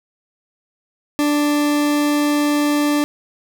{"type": "tone", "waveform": "40% pulse", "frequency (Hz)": 293.7, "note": "D4", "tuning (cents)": 0, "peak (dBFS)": -14, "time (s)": [1.19, 3.04], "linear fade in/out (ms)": 0, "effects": []}